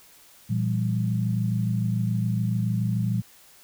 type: chord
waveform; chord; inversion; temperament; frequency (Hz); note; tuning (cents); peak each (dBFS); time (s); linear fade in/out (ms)
sine; E diminished; second; equal with one note detuned; 116.54 / 168.96 / 196; Bb2 / E3 / G3; 0 / +43 / 0; -24 / -29 / -28; 0.49-3.22; 20
effects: white hiss -53 dBFS RMS until 3.63 s